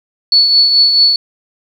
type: tone with tremolo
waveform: sine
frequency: 4429 Hz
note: C#8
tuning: 2 cents flat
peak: -4 dBFS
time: 0.32-1.16 s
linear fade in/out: 2 ms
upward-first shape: triangle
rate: 4.6 Hz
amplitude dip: 50%
effects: 7-bit